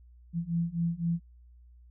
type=beating tone pair; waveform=sine; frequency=166.9 / 170.8 Hz; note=E3 / F3; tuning=+22 / -38 cents; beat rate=3.9 Hz; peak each=-31 / -30 dBFS; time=0.33-1.2 s; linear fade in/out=50 ms; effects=added 60 Hz sine -52 dBFS peak until 1.9 s

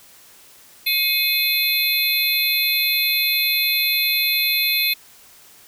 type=tone cluster; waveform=sine; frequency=2167 / 2540 / 3513 / 4125 / 11770 Hz; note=C#7 / D#7 / A7 / C8 / F#9; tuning=-40 / +35 / -3 / -25 / -10 cents; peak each=-27 / -22 / -24 / -22 / -23 dBFS; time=0.86-4.94 s; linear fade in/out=10 ms; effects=white hiss -48 dBFS RMS until 5.67 s

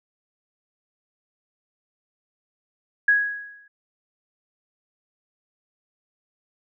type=tone with exponential decay; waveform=sine; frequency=1661.2 Hz; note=G#6; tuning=in tune; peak=-12 dBFS; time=3.08-3.68 s; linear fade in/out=5 ms; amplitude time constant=130 ms; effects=none

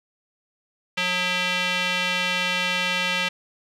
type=tone with band-pass filter; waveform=square; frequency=180.9 Hz; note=F#3; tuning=39 cents flat; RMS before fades=-24 dBFS; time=0.97-3.29 s; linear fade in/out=10 ms; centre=2700 Hz; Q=2.1; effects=none

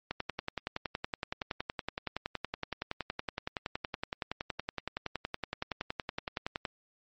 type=click train; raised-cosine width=0.3 ms; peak=-17 dBFS; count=71; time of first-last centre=0.11-6.652 s; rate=10.7 Hz; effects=MP3 32 kbps

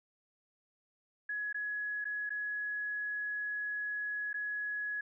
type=tone with dropouts; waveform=sine; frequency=1682 Hz; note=G#6; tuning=22 cents sharp; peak=-34 dBFS; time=1.29-5.01 s; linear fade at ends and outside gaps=5 ms; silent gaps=1.528-1.544 / 2.044-2.052 / 2.294-2.303 / 4.331-4.341 s; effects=none

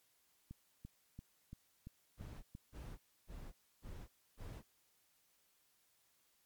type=click train; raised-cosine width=5 ms; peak=-37 dBFS; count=7; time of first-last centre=0.51-2.551 s; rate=2.94 Hz
type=noise bursts; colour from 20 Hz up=brown; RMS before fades=-49 dBFS; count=5; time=2.17-4.63 s; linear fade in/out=50 ms; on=260 ms; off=290 ms
effects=white hiss -75 dBFS RMS until 6.45 s + MP3 96 kbps

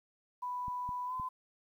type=tone with pitch glide; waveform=sine; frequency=990 to 1019.6 Hz; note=B5 to C6; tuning=+4 to -45 cents; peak=-35 dBFS; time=0.42-1.29 s; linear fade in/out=10 ms; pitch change=+51 cents; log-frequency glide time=1.06-1.14 s
type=clicks; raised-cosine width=5 ms; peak=-34 dBFS; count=3; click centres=0.682 / 0.891 / 1.198 s
effects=11-bit

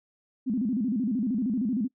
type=tone with vibrato; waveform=sine; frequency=233.1 Hz; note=A#3; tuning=in tune; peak=-24 dBFS; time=0.46-1.88 s; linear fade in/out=20 ms; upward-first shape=square; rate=13 Hz; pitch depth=190 cents each way; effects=noise-tail reverb RT60 0.1 s tail -19 dB re dry

